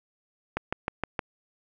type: click train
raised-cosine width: 0.5 ms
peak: -12 dBFS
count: 5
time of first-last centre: 0.57-1.192 s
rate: 6.43 Hz
effects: none